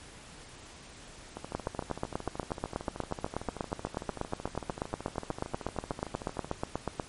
two click trains, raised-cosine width 1 ms, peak -16 / -24 dBFS, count 46 / 68, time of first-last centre 1.55-6.998 / 1.37-6.446 s, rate 8.26 / 13.2 Hz, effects pink hiss -50 dBFS RMS until 7.08 s + MP3 48 kbps

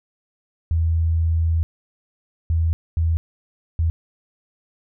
sine tone bursts at uneven times, 82 Hz, E2, 9 cents flat, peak -16 dBFS, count 4, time 0.71-1.63 / 2.5-2.73 / 2.97-3.17 / 3.79-3.9 s, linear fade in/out 0 ms, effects none

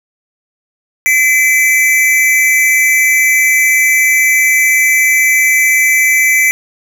square tone pair together, 2029 / 2318 Hz, B6 / D7, +46 / -23 cents, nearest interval major second, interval 231 cents, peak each -11 dBFS, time 1.06-6.51 s, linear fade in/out 0 ms, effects none

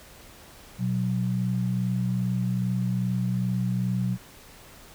sine tone pair together, 122.54 / 185 Hz, B2 / F#3, -13 / 0 cents, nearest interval perfect fifth, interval 713 cents, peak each -26 dBFS, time 0.78-4.18 s, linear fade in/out 50 ms, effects pink hiss -49 dBFS RMS until 4.94 s

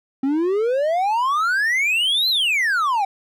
triangle exponential two-way sweep, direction up then down, 261.6 to 4186 to 758 Hz, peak -15 dBFS, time 0.23-3.05 s, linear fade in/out 5 ms, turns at 2.29 s, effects none

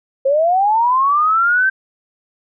sine linear sweep, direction up, 524 to 1568 Hz, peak -11 dBFS, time 0.25-1.7 s, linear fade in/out 10 ms, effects none

